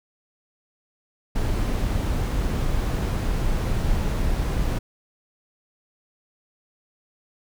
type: noise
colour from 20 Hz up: brown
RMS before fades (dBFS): -23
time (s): 1.35-4.79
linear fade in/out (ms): 10
effects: none